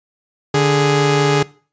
sawtooth tone pair together, 146.83 / 415.3 Hz, D3 / G#4, 0 / 0 cents, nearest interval octave + tritone, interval 1800 cents, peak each -11 dBFS, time 0.54-1.43 s, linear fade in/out 5 ms, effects noise-tail reverb RT60 0.4 s tail -21 dB re dry + resampled to 16000 Hz

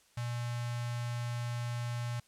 square tone with notch filter, 120 Hz, B2, 49 cents flat, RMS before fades -36 dBFS, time 0.17-2.2 s, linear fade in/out 5 ms, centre 360 Hz, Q 0.72, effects white hiss -66 dBFS RMS until 2.27 s + low-pass 10000 Hz 12 dB/octave

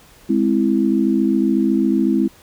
sine chord, Ab augmented, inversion none, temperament equal, 207.7 / 261.6 / 329.6 Hz, Ab3 / C4 / E4, 0 / 0 / 0 cents, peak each -18 dBFS, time 0.29-2.28 s, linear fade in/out 10 ms, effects pink hiss -48 dBFS RMS until 2.42 s

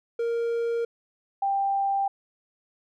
triangle / sine tone pair in turn, 466.2 / 789.6 Hz, A#4 / G5, 0 / +12 cents, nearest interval major sixth, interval 912 cents, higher second, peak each -22 dBFS, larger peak neither, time 0.19-0.85 / 1.42-2.08 s, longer neither, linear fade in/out 5 ms, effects none

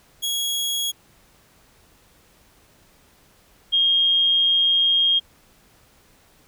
sawtooth / sine tone pair in turn, 3322 / 3237 Hz, G#7 / G#7, 0 / -45 cents, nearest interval unison, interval 45 cents, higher first, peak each -19 / -15 dBFS, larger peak second, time 0.22-0.92 / 3.72-5.2 s, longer second, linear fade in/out 20 ms, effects pink hiss -56 dBFS RMS until 6.47 s

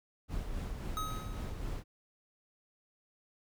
brown noise with tremolo, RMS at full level -37 dBFS, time 0.28-1.84 s, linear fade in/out 50 ms, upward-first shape sine, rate 3.7 Hz, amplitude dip 35%
square tone with exponential decay, 1269 Hz, D#6, 34 cents sharp, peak -34 dBFS, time 0.97-1.66 s, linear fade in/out 0 ms, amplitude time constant 150 ms
effects none

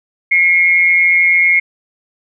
sine tone with amplitude modulation, 2159 Hz, C#7, 46 cents flat, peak -5 dBFS, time 0.31-1.6 s, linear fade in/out 10 ms, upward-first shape sine, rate 173 Hz, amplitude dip 60%, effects none

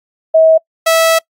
sine / sawtooth tone pair in turn, 642 / 653.2 Hz, E5 / E5, -46 / -16 cents, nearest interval unison, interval 30 cents, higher second, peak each -4 dBFS, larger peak neither, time 0.34-0.58 / 0.86-1.19 s, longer second, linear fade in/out 10 ms, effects noise-tail reverb RT60 0.1 s tail -25 dB re dry + AAC 48 kbps

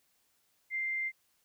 sine tone, 2093 Hz, C7, in tune, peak -31 dBFS, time 0.7-1.12 s, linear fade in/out 50 ms, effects white hiss -73 dBFS RMS until 1.44 s

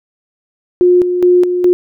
sine tone with tremolo, 358 Hz, F4, 43 cents sharp, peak -5 dBFS, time 0.81-1.73 s, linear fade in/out 0 ms, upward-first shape square, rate 2.4 Hz, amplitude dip 55%, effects none

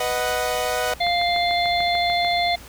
sawtooth chord, B major, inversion none, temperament equal, 493.9 / 622.3 / 740 Hz, B4 / D#5 / F#5, 0 / 0 / 0 cents, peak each -22 dBFS, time 0-0.94 s, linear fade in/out 5 ms
click train, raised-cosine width 0.5 ms, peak -19 dBFS, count 10, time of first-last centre 0.92-2.247 s, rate 6.78 Hz
harmonic tone, 698.5 Hz, F5, in tune, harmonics 1 / 3 / 5 / 6, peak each -20 / -25 / -27 / -28 dBFS, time 1-2.56 s, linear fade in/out 10 ms
effects added 60 Hz sine -43 dBFS peak until 2.68 s + pink hiss -43 dBFS RMS until 2.68 s

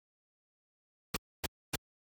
pink noise bursts, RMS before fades -31 dBFS, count 3, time 1.14-1.758 s, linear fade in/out 5 ms, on 26 ms, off 270 ms, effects high-pass 60 Hz 12 dB/octave + MP3 96 kbps

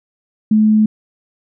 sine tone, 215.3 Hz, A3, 37 cents flat, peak -8 dBFS, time 0.51-0.86 s, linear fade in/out 5 ms, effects none

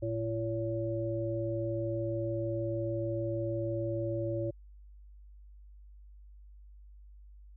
harmonic tone, 113.3 Hz, A#2, 49 cents flat, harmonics 1 / 3 / 5, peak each -35 / -35 / -35 dBFS, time 0.02-4.51 s, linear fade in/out 10 ms, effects added 50 Hz sine -50 dBFS peak until 7.56 s

